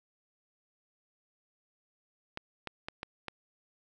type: clicks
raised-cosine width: 0.3 ms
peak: -21 dBFS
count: 5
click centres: 2.374 / 2.673 / 2.885 / 3.031 / 3.283 s
effects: none